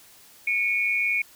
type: tone pair together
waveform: sine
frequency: 2218 / 2423 Hz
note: C#7 / D#7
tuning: 0 / -47 cents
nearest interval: major second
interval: 153 cents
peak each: -24 dBFS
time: 0.47-1.22 s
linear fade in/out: 5 ms
effects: white hiss -52 dBFS RMS until 1.35 s